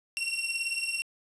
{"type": "beating tone pair", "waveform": "sawtooth", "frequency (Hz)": [2725, 2743], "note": ["F7", "F7"], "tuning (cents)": [-43, -32], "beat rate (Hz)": 18, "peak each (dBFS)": -29, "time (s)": [0.17, 1.02], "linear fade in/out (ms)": 0, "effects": ["resampled to 24000 Hz", "9-bit"]}